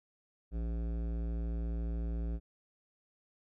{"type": "tone with hard clipping", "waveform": "sine", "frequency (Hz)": 57, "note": "A#1", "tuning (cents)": -38, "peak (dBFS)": -35, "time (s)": [0.51, 2.4], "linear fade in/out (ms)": 50, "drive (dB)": 15, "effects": []}